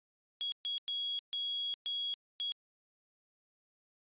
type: tone bursts at uneven times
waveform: sine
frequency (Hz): 3322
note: G#7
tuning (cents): 0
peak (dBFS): -33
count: 6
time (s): 0.41-0.52 / 0.65-0.78 / 0.88-1.19 / 1.33-1.74 / 1.86-2.14 / 2.4-2.52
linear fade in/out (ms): 0
effects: resampled to 8000 Hz

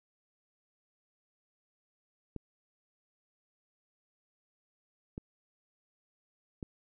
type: clicks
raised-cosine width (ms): 3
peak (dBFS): -26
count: 3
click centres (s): 2.363 / 5.179 / 6.628
effects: none

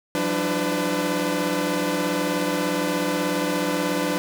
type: tone cluster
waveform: sawtooth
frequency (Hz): 174.3 / 191 / 295.6 / 333.8 / 504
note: F3 / G3 / D4 / E4 / B4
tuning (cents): -3 / -45 / +11 / +22 / +35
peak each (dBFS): -27 / -28 / -21 / -29 / -23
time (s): 0.15-4.18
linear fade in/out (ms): 0
effects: none

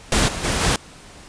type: noise with level steps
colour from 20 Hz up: pink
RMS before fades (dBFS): -17 / -28 / -21 / -18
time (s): 0.12-0.76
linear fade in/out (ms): 2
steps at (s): 0.27 / 0.43 / 0.6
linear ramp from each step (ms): 20
effects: pink hiss -43 dBFS RMS until 1.28 s + resampled to 22050 Hz

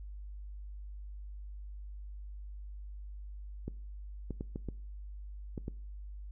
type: clicks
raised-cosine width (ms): 3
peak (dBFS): -25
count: 7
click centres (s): 3.68 / 4.307 / 4.409 / 4.559 / 4.687 / 5.578 / 5.681
effects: noise-tail reverb RT60 0.5 s tail -22 dB re dry + added 50 Hz sine -42 dBFS peak until 6.31 s

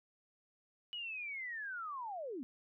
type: linear sweep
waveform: sine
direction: down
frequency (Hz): 2951 to 233.5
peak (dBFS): -40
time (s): 0.93-2.43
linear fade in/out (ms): 0
effects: none

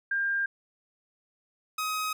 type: tone pair in turn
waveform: sine / sawtooth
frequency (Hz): 1600 / 1262.9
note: G6 / D#6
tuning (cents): +35 / +25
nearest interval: major third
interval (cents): 410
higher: first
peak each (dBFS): -25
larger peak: neither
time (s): 0.11-0.46 / 1.78-2.13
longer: neither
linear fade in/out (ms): 5
effects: none

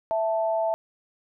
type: tone pair together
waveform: sine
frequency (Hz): 659.3 / 880.1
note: E5 / A5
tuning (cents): 0 / 0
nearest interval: perfect fourth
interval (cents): 500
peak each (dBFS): -23 / -28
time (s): 0.11-0.74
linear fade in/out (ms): 0
effects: none

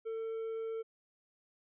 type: tone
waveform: triangle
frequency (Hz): 448.7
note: A4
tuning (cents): +34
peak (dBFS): -34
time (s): 0.05-0.83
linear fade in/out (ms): 20
effects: resampled to 8000 Hz

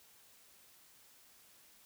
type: silence
effects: white hiss -63 dBFS RMS until 1.85 s

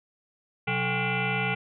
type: tone with frequency modulation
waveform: sine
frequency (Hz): 1117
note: C#6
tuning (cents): +13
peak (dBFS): -24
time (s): 0.67-1.55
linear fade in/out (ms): 10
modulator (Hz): 311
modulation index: 5.2
effects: none

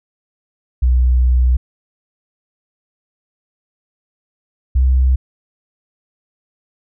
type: tone pair in turn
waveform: sine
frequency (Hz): 62.3 / 64.65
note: B1 / C2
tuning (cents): +16 / -20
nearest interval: minor second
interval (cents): 64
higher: second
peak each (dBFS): -8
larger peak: neither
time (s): 0.82-1.57 / 4.75-5.16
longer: first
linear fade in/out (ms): 10
effects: tanh soft clip ceiling -6 dBFS

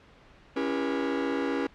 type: chord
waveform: 45% pulse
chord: C# diminished seventh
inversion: none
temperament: just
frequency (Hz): 277.2 / 332.6 / 399.1 / 479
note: C#4 / E4 / G4 / Bb4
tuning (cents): 0 / +16 / +31 / +47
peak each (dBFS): -30 / -34 / -34 / -33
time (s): 0.56-1.67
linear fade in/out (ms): 5
effects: pink hiss -55 dBFS RMS until 1.74 s + low-pass 3000 Hz 12 dB/octave

